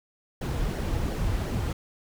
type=noise with flanger; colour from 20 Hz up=brown; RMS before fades=-28 dBFS; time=0.41-1.73 s; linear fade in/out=5 ms; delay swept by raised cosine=0.79 to 5.39 ms; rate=2.8 Hz; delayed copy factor=-0.55; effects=none